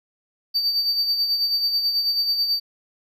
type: tone with tremolo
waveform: triangle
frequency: 4616 Hz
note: D8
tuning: 31 cents flat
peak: -16 dBFS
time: 0.54-2.6 s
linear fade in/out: 20 ms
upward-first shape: sine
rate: 9.2 Hz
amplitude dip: 50%
effects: none